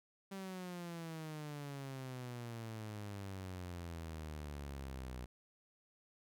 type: exponential sweep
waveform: sawtooth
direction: down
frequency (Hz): 196 to 61.3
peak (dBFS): -40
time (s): 0.31-5.26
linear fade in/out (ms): 10
effects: none